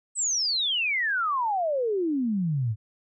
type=exponential sweep; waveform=sine; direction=down; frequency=8240 to 102.1 Hz; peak=-23 dBFS; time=0.15-2.76 s; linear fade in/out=50 ms; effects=none